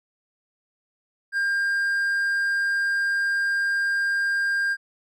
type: tone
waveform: triangle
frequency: 1602 Hz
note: G6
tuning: 37 cents sharp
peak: -19 dBFS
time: 1.32-4.77 s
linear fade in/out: 50 ms
effects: none